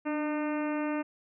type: harmonic tone with a mistuned harmonic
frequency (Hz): 302.9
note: D#4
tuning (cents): -46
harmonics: 1 / 2 / 3 / 4 / 5 / 6 / 7 / 8 / 9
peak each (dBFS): -30 / -36 / -40 / -42 / -44 / -46 / -47 / -48 / -49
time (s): 0.05-1.03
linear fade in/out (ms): 20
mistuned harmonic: 1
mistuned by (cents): -37
effects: none